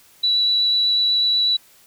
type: tone with vibrato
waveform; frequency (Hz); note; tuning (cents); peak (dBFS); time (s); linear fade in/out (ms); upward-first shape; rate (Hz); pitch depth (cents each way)
sine; 3938; B7; -6; -15; 0.23-1.57; 10; triangle; 8.1; 9
effects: white hiss -52 dBFS RMS until 1.86 s